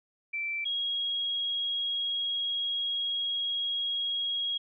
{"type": "tone pair in turn", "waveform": "sine", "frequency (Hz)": [2336, 3293], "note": ["D7", "G#7"], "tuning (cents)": [-10, -15], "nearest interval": "tritone", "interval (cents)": 595, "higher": "second", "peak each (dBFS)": [-30, -28], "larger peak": "second", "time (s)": [[0.33, 0.65], [0.65, 4.58]], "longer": "second", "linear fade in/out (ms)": 10, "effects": []}